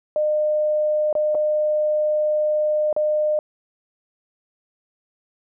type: tone with dropouts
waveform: sine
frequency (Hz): 607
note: D#5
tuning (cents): -43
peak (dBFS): -17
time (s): 0.16-3.39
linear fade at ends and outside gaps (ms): 1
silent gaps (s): 1.128-1.152 / 1.347-1.351 / 2.928-2.964
effects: none